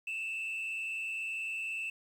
sine tone with frequency modulation, 2653 Hz, E7, 10 cents sharp, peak -32 dBFS, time 0.07-1.9 s, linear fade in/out 5 ms, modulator 110 Hz, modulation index 0.63, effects tanh soft clip ceiling -33 dBFS + 10-bit

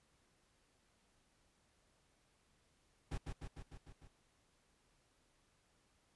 brown noise with echo, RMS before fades -41 dBFS, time 3.11-3.18 s, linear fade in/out 10 ms, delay 150 ms, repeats 6, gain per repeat -3 dB, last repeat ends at 4.08 s, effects pink hiss -75 dBFS RMS until 6.15 s + resampled to 24000 Hz

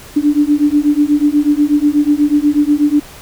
sine beating tone pair, 290 / 298.2 Hz, D4 / D4, -22 / +27 cents, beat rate 8.2 Hz, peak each -12 dBFS, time 0.16-3 s, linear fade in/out 10 ms, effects pink hiss -36 dBFS RMS until 3.21 s

